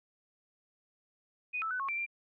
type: tone with pitch steps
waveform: sine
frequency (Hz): 2484 / 1315 / 1500 / 1094 / 2349 / 2375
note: D#7 / E6 / F#6 / C#6 / D7 / D7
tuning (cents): -3 / -5 / +23 / -23 / 0 / +19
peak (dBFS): -32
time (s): 1.53-2.064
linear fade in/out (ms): 20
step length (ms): 89
effects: none